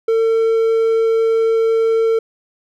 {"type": "tone", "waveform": "triangle", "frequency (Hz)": 451, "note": "A4", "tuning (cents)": 43, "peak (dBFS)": -10, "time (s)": [0.08, 2.19], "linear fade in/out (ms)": 5, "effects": []}